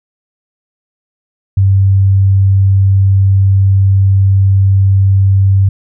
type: tone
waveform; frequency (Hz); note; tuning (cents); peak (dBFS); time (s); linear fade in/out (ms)
sine; 97.2; G2; -14; -5; 1.57-5.69; 5
effects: none